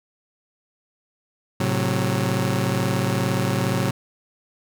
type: chord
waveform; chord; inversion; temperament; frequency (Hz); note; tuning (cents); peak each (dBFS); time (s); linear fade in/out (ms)
sawtooth; F# diminished; first; just; 111 / 133.2 / 185; A2 / C3 / F#3; +16 / +31 / 0; -21 / -20 / -21; 1.6-3.91; 5
effects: none